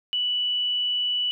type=tone; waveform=sine; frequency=2960 Hz; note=F#7; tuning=in tune; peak=-22 dBFS; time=0.13-1.31 s; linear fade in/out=0 ms; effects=none